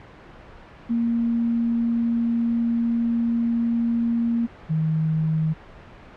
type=tone pair in turn; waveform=sine; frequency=233.1 / 157.83 Hz; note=A#3 / D#3; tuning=0 / +25 cents; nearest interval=perfect fifth; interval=675 cents; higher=first; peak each=-19 dBFS; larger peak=neither; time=0.89-4.47 / 4.69-5.54 s; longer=first; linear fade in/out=20 ms; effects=pink hiss -44 dBFS RMS until 6.16 s + low-pass 2000 Hz 12 dB/octave